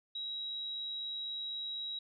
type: tone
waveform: sine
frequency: 3852 Hz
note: B7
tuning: 44 cents flat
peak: -37 dBFS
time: 0.15-1.99 s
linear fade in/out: 5 ms
effects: none